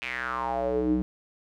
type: tone with band-pass filter sweep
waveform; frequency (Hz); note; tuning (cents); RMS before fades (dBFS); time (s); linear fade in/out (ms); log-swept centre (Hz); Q
square; 62.4; B1; +19; -28; 0.02-1.02; 0; 2600 to 240; 5.8
effects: none

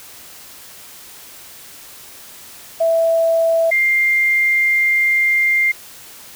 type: tone pair in turn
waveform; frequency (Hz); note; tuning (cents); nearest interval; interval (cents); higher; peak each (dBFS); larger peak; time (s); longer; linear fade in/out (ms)
sine; 659.3 / 2100; E5 / C7; 0 / +6; octave + minor sixth; 2006; second; -12; neither; 2.8-3.71 / 3.71-5.72; second; 10
effects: white hiss -39 dBFS RMS until 6.35 s

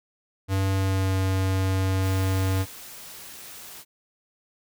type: tone with pitch glide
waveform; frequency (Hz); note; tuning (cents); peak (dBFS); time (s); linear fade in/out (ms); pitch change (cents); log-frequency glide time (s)
square; 96.4 to 95.02; G2 to F#2; -28 to +47; -22; 0.48-2.66; 50; -25; 0.7-1.15
type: noise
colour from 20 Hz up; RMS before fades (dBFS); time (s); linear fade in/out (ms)
white; -42; 2.01-3.85; 50
effects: none

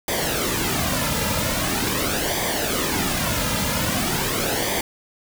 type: noise with flanger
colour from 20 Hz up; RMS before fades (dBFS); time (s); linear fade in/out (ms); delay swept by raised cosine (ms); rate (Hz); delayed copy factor
pink; -23; 0.08-4.81; 2; 0.73 to 2.73; 0.43; -0.65
effects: none

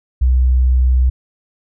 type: tone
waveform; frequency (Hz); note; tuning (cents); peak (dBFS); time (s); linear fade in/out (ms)
sine; 63.3; B1; +43; -9; 0.21-1.1; 10
effects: none

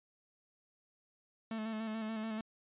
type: tone with vibrato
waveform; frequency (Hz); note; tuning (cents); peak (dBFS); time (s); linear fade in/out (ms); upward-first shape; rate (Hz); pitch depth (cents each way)
45% pulse; 220; A3; 0; -37; 1.51-2.41; 2; square; 6.9; 28
effects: resampled to 8000 Hz

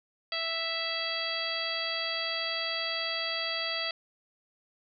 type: harmonic tone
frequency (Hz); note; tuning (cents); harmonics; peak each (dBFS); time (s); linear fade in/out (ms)
659.3; E5; 0; 1 / 2 / 3 / 4 / 5 / 6 / 7; -39 / -40 / -37 / -39 / -36 / -41 / -35; 0.32-3.91; 2
effects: none

